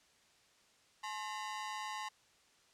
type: ring-modulated tone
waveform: sawtooth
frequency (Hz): 960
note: B5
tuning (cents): -49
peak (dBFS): -33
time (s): 1.03-2.09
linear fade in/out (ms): 10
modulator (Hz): 104
effects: white hiss -68 dBFS RMS until 2.73 s + low-pass 7000 Hz 12 dB/octave